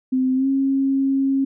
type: tone with pitch glide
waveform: sine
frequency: 258.8 to 271 Hz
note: C4 to C#4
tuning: -19 to -39 cents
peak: -16 dBFS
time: 0.12-1.45 s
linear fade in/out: 10 ms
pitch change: +80 cents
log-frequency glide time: 0.35-0.47 s
effects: none